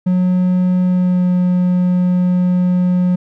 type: tone with pitch glide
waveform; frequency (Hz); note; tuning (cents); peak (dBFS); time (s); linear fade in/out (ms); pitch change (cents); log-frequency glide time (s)
triangle; 182 to 180.01; F#3 to F#3; -28 to -47; -9; 0.06-3.16; 10; -19; 0.83-1.33
effects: none